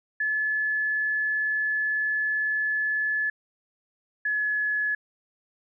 sine tone pair in turn, 1721 / 1703.2 Hz, A6 / G#6, -39 / +43 cents, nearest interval unison, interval 18 cents, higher first, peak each -23 dBFS, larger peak neither, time 0.2-3.3 / 4.25-4.95 s, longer first, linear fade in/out 5 ms, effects none

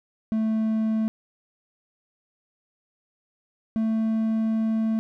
triangle tone pair in turn, 220 / 221.8 Hz, A3 / A3, 0 / +14 cents, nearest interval unison, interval 14 cents, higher second, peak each -19 dBFS, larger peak neither, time 0.32-1.08 / 3.76-4.99 s, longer second, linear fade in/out 0 ms, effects none

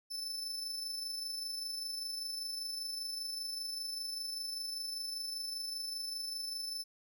40% pulse tone with amplitude modulation, 5274 Hz, E8, in tune, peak -35 dBFS, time 0.1-6.84 s, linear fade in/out 20 ms, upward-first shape sine, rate 25.1 Hz, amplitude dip 40%, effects none

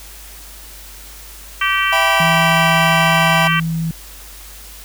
harmonic tone, 387.4 Hz, G4, 20 cents flat, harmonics 3 / 4 / 5 / 6 / 7 / 8, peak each -19 / -20 / -21 / -22 / -22 / -23 dBFS, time 1.61-3.6 s, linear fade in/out 5 ms
square chord, E minor, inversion none, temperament equal with one note detuned, 659.3 / 786.3 / 987.8 Hz, E5 / G5 / B5, 0 / +5 / 0 cents, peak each -21 dBFS, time 1.92-3.48 s, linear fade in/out 10 ms
sine tone with pitch glide, 164.81 to 163.48 Hz, E3 to E3, 0 to -14 cents, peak -17 dBFS, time 2.2-3.91 s, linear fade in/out 2 ms, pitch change -14 cents, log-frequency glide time 2.4-2.98 s
effects added 50 Hz sine -38 dBFS peak until 4.84 s + white hiss -38 dBFS RMS until 4.84 s

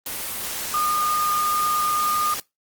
sine tone in noise, 1219 Hz, D#6, 36 cents flat, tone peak -20 dBFS, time 0.74-2.34 s, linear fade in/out 2 ms, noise white, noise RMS -29 dBFS, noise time 0.06-2.4 s, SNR +6 dB, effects noise-tail reverb RT60 0.2 s tail -22 dB re dry + Opus 24 kbps

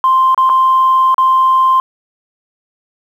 sine tone with dropouts, 1046.5 Hz, C6, in tune, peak -6 dBFS, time 0.04-1.8 s, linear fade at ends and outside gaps 1 ms, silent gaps 0.346-0.377 / 0.493-0.498 / 1.144-1.181 s, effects tanh soft clip ceiling -3 dBFS + 7-bit

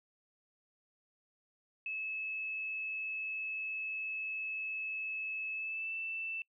sine tone with pitch glide, 2597 to 2658 Hz, E7 to E7, -26 to +14 cents, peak -36 dBFS, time 1.86-6.42 s, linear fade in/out 2 ms, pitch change +40 cents, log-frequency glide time 5.53-5.94 s, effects noise-tail reverb RT60 0.1 s tail -26 dB re dry

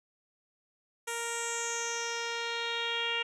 10% pulse tone with low-pass filter sweep, 466.2 Hz, A#4, in tune, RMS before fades -34 dBFS, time 1.07-3.23 s, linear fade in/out 10 ms, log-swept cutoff 9700 to 2900 Hz, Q 4.9, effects none

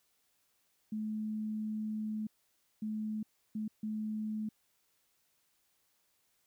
sine tone bursts at uneven times, 215.4 Hz, A3, 37 cents flat, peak -34 dBFS, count 4, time 0.92-2.27 / 2.82-3.23 / 3.55-3.68 / 3.83-4.49 s, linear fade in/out 5 ms, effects white hiss -75 dBFS RMS until 6.46 s

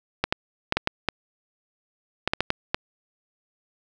clicks, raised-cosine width 0.3 ms, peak -5 dBFS, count 11, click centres 0.24 / 0.325 / 0.724 / 0.77 / 0.874 / 1.087 / 2.276 / 2.335 / 2.406 / 2.504 / 2.745 s, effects none

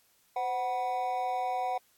triangle tone with amplitude modulation, 745 Hz, F#5, 12 cents sharp, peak -23 dBFS, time 0.36-1.78 s, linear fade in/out 5 ms, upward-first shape sine, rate 231 Hz, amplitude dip 85%, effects white hiss -67 dBFS RMS until 1.97 s + AAC 64 kbps

